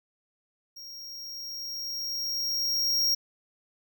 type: tone with level ramp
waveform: square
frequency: 5588 Hz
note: F8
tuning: in tune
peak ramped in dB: -42 to -22 dBFS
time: 0.76-3.15 s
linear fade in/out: 10 ms
effects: none